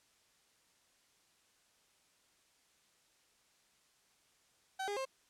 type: tone with pitch steps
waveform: 30% pulse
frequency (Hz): 766 / 407.8 / 531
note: G5 / G#4 / C5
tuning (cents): -40 / -32 / +25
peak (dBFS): -34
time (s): 4.79-5.054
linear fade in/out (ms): 10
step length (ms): 88
effects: white hiss -71 dBFS RMS until 5.29 s + low-pass 9000 Hz 12 dB/octave